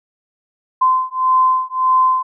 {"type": "beating tone pair", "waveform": "sine", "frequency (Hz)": [1031, 1032.7], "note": ["C6", "C6"], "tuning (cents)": [-26, -23], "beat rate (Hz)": 1.7, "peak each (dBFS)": -15, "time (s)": [0.81, 2.23], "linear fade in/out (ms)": 10, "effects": []}